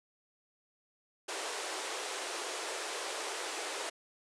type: band-pass noise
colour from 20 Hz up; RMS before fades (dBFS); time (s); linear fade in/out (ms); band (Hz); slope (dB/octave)
pink; -39; 1.28-3.9; 10; 350 to 9800; 48
effects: none